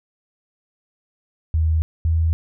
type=tone pair in turn; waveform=sine; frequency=79.7 / 81.33 Hz; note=D#2 / E2; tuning=+42 / -23 cents; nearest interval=unison; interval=35 cents; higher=second; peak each=-15 dBFS; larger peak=neither; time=1.54-1.82 / 2.05-2.33 s; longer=neither; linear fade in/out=0 ms; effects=none